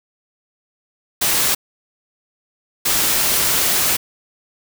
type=noise bursts at uneven times; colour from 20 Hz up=white; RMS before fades=-17 dBFS; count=2; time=1.21-1.55 / 2.85-3.97 s; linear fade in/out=10 ms; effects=none